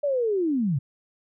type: linear sweep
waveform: sine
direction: down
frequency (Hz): 593 to 122.2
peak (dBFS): -21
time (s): 0.03-0.79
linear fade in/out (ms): 10
effects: none